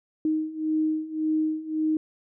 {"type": "beating tone pair", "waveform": "sine", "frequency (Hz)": [311.1, 312.9], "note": ["D#4", "D#4"], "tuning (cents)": [0, 10], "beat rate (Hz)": 1.8, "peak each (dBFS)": [-28, -25], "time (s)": [0.25, 1.97], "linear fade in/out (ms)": 2, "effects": []}